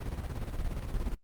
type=noise with tremolo; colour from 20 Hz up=brown; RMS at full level=-33 dBFS; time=0-1.15 s; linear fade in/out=10 ms; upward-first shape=square; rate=17 Hz; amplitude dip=50%; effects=noise-tail reverb RT60 0.1 s tail -18 dB re dry + Opus 32 kbps